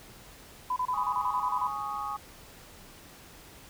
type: tone bursts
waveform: sine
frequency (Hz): 1004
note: B5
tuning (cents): +28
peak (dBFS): -26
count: 11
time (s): 0.7-1.673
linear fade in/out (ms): 5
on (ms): 63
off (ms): 28
type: chord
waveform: sine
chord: Ab suspended fourth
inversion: none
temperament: just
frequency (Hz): 830.6 / 1107.5 / 1245.9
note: Ab5 / Db6 / Eb6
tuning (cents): 0 / -2 / +2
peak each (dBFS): -36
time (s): 0.93-2.17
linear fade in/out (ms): 10
effects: pink hiss -51 dBFS RMS until 3.69 s